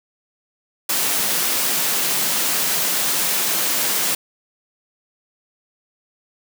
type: high-pass noise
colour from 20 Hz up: white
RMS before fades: -20 dBFS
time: 0.89-4.15 s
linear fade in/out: 5 ms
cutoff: 140 Hz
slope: 96 dB/octave
effects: none